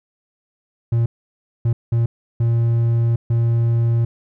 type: tone bursts at uneven times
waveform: triangle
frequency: 116.54 Hz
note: A#2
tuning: in tune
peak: -12 dBFS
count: 5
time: 0.92-1.06 / 1.65-1.73 / 1.92-2.06 / 2.4-3.16 / 3.3-4.05 s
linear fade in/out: 5 ms
effects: none